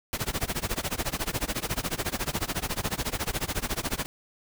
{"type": "noise with tremolo", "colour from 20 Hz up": "pink", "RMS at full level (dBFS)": -27, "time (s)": [0.13, 4.06], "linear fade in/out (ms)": 0, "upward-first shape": "sine", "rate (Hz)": 14, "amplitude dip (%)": 95, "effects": []}